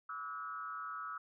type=tone with frequency modulation; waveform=sine; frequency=1296 Hz; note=E6; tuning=30 cents flat; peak=-40 dBFS; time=0.09-1.18 s; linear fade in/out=5 ms; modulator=151 Hz; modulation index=0.86; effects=none